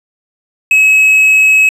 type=tone; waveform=triangle; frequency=2566 Hz; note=E7; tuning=47 cents flat; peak=-3 dBFS; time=0.71-1.69 s; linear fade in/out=2 ms; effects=resampled to 32000 Hz